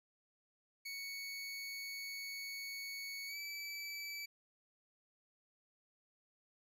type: tone with pitch glide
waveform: 25% pulse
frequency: 2223 to 2307 Hz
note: C#7 to D7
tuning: +4 to -31 cents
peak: -39 dBFS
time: 0.85-4.26 s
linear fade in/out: 10 ms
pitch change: +65 cents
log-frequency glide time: 3.27-3.37 s
effects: none